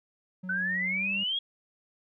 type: tone with pitch glide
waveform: triangle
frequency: 184.2 to 196.28 Hz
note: F#3 to G3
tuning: -7 to +2 cents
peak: -34 dBFS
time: 0.43-1.24 s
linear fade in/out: 10 ms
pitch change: +109 cents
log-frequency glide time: 0.88-1.09 s
type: exponential sweep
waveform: sine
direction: up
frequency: 1486 to 3339 Hz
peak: -27 dBFS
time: 0.49-1.39 s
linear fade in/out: 5 ms
effects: none